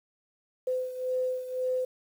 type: beating tone pair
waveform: sine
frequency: 509 / 510.9 Hz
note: C5 / C5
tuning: -48 / -41 cents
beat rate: 1.9 Hz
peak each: -29 / -34 dBFS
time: 0.67-1.85 s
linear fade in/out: 5 ms
effects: 9-bit